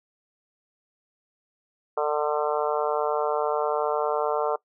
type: harmonic tone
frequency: 149.6 Hz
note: D3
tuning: 32 cents sharp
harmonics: 3 / 4 / 5 / 6 / 7 / 8 / 9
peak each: -26 / -28 / -30 / -32 / -33 / -34 / -35 dBFS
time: 1.97-4.56 s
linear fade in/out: 5 ms
effects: noise-tail reverb RT60 0.1 s tail -21 dB re dry